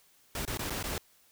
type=noise with dropouts; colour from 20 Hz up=pink; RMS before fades=-35 dBFS; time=0.35-0.98 s; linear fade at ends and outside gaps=2 ms; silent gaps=0.452-0.476 / 0.574-0.592 / 0.699-0.704 / 0.828-0.839 s; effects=white hiss -64 dBFS RMS until 1.31 s